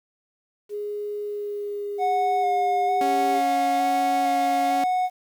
sine tone with pitch glide, 414.6 to 400 Hz, G#4 to G4, -3 to +35 cents, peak -27 dBFS, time 0.69-3.42 s, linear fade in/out 50 ms, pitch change -62 cents, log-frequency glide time 1.23-2.77 s
triangle tone with vibrato, 728 Hz, F#5, 28 cents flat, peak -18 dBFS, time 1.98-5.1 s, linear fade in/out 50 ms, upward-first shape square, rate 1.1 Hz, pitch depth 16 cents each way
sawtooth tone, 276.8 Hz, C#4, 2 cents flat, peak -23 dBFS, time 3.01-4.84 s, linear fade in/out 2 ms
effects 9-bit

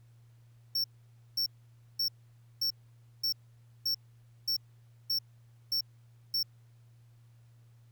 square tone bursts, 5450 Hz, F8, 43 cents flat, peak -28 dBFS, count 10, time 0.75-6.43 s, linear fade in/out 5 ms, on 91 ms, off 530 ms, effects added 117 Hz sine -56 dBFS peak until 7.91 s + pink hiss -73 dBFS RMS until 7.91 s

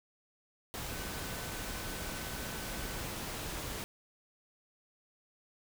sine tone in noise, 1514 Hz, F#6, 39 cents sharp, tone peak -51 dBFS, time 0.89-3.01 s, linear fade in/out 0 ms, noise pink, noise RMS -40 dBFS, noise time 0.74-3.84 s, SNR -14 dB, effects none

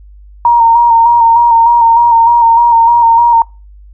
sine tone with vibrato, 932.3 Hz, A#5, in tune, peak -3 dBFS, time 0.45-3.42 s, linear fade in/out 2 ms, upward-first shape square, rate 3.3 Hz, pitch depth 26 cents each way, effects noise-tail reverb RT60 0.3 s tail -25 dB re dry + added 50 Hz sine -33 dBFS peak until 3.93 s

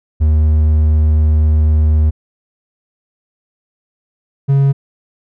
triangle tone pair in turn, 77 / 138.15 Hz, D#2 / C#3, -17 / -6 cents, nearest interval minor seventh, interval 1011 cents, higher second, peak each -6 / -6 dBFS, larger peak neither, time 0.2-2.11 / 4.48-4.73 s, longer first, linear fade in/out 20 ms, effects none

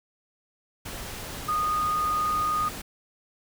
sine tone in noise, 1233 Hz, D#6, 16 cents flat, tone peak -23 dBFS, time 1.48-2.69 s, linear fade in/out 10 ms, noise pink, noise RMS -37 dBFS, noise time 0.85-2.82 s, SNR +11 dB, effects none

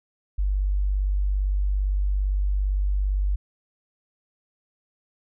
sine tone, 48.81 Hz, G1, 7 cents flat, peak -20 dBFS, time 0.38-3.36 s, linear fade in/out 10 ms, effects none

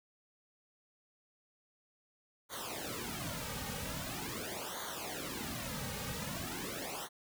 pink noise with flanger, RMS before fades -41 dBFS, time 2.49-7.09 s, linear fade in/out 50 ms, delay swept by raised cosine 0.38 to 2.98 ms, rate 0.43 Hz, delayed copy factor -1, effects none

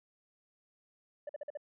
sine tone bursts, 587.3 Hz, D5, in tune, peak -35 dBFS, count 5, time 1.27-1.573 s, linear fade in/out 5 ms, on 23 ms, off 47 ms, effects tanh soft clip ceiling -36 dBFS

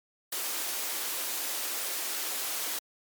white high-pass noise, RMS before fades -33 dBFS, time 0.32-2.79 s, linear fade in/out 5 ms, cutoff 290 Hz, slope 24 dB/octave, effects MP3 96 kbps

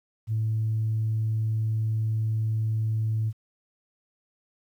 sine tone, 110 Hz, A2, in tune, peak -22 dBFS, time 0.27-3.33 s, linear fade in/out 50 ms, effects tanh soft clip ceiling -19 dBFS + 10-bit

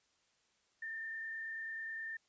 sine tone with frequency modulation, 1800 Hz, A6, 39 cents sharp, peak -40 dBFS, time 0.82-2.17 s, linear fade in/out 5 ms, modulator 29.3 Hz, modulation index 0.81, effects white hiss -75 dBFS RMS until 2.28 s + resampled to 16000 Hz

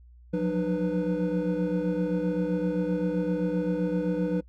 triangle tone cluster, 176.1 / 183.8 / 302.8 / 492.3 Hz, F3 / F#3 / D#4 / B4, +15 / -11 / -47 / -6 cents, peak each -28 dBFS, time 0.33-4.41 s, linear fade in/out 10 ms, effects noise-tail reverb RT60 0.1 s tail -25 dB re dry + added 60 Hz sine -49 dBFS peak until 4.48 s

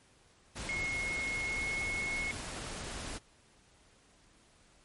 pink noise, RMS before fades -41 dBFS, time 0.55-3.19 s, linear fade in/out 20 ms
sine tone with pitch glide, 2166 to 2180 Hz, C#7 to C#7, -41 to -29 cents, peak -33 dBFS, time 0.69-2.31 s, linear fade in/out 0 ms, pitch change +12 cents, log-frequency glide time 1.43-1.77 s
effects pink hiss -64 dBFS RMS until 4.84 s + MP3 48 kbps

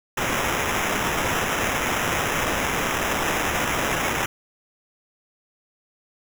violet noise with sample-and-hold, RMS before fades -24 dBFS, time 0.17-4.26 s, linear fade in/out 5 ms, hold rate 4410 Hz, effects none

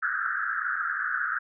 pink band-pass noise, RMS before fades -29 dBFS, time 0.02-1.39 s, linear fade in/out 10 ms, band 1300 to 1700 Hz, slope 96 dB/octave, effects none

